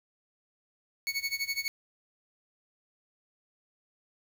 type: tone with tremolo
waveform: 25% pulse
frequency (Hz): 2217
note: C#7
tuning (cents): 0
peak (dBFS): -24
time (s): 1.07-1.68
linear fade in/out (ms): 0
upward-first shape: sine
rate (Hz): 12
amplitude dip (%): 90
effects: 9-bit